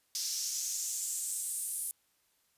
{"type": "noise with high-pass filter sweep", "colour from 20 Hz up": "pink", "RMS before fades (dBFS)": -36, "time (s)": [0.15, 1.91], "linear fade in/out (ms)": 0, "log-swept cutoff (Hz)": [5200, 10000], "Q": 3.5, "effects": ["white hiss -73 dBFS RMS until 2.57 s", "resampled to 32000 Hz"]}